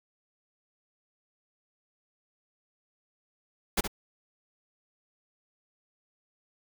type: noise with echo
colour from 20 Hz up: pink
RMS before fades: -25 dBFS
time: 3.77-3.81 s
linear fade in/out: 10 ms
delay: 68 ms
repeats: 1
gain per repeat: -8 dB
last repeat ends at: 3.878 s
effects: none